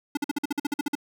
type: tone bursts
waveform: square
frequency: 290 Hz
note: D4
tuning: 22 cents flat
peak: -24 dBFS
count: 12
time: 0.15-0.953 s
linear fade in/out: 5 ms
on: 22 ms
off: 49 ms
effects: none